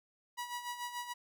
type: tone with tremolo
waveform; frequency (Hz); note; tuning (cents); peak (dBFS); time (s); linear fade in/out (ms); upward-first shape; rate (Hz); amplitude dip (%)
sawtooth; 970; B5; -31; -33; 0.37-1.14; 20; sine; 6.9; 65
effects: none